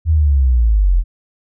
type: linear sweep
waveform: sine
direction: down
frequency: 82.4 to 39.79 Hz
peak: -9 dBFS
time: 0.05-1.04 s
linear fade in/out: 50 ms
effects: none